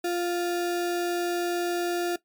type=tone with sample-and-hold; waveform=sine; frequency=349.2 Hz; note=F4; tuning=in tune; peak=-24 dBFS; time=0.04-2.16 s; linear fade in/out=5 ms; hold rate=1050 Hz; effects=noise-tail reverb RT60 0.1 s tail -17 dB re dry + MP3 96 kbps

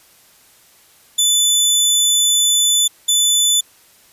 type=tone bursts at uneven times; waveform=20% pulse; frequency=3500 Hz; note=A7; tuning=10 cents flat; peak=-6 dBFS; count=2; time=1.18-2.88 / 3.08-3.61 s; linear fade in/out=10 ms; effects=white hiss -50 dBFS RMS until 4.12 s + resampled to 32000 Hz

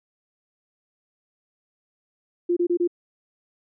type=tone bursts; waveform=sine; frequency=349.2 Hz; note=F4; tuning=in tune; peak=-18 dBFS; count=4; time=2.49-2.876 s; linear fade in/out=10 ms; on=77 ms; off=26 ms; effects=none

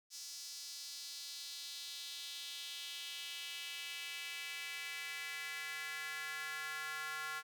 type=tone with high-pass filter sweep; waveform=square; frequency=154.2 Hz; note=D#3; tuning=15 cents flat; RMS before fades=-45 dBFS; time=0.1-7.43 s; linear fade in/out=50 ms; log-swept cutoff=5400 to 1400 Hz; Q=2.7; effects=none

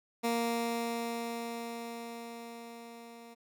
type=tone with level ramp; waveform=15% pulse; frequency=233.2 Hz; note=A#3; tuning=1 cent sharp; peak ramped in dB=-22 to -43 dBFS; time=0.23-3.35 s; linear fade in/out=20 ms; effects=none

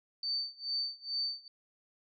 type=tone with tremolo; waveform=sine; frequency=4567 Hz; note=D8; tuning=49 cents flat; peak=-30 dBFS; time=0.23-1.48 s; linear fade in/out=2 ms; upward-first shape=sine; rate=2.3 Hz; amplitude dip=95%; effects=none

